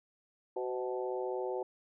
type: harmonic tone with a mistuned harmonic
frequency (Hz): 124.8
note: B2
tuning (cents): +19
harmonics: 3 / 4 / 5 / 6 / 7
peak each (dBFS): -36 / -38 / -44 / -45 / -43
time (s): 0.56-1.63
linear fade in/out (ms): 5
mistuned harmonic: 4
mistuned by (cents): +31
effects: none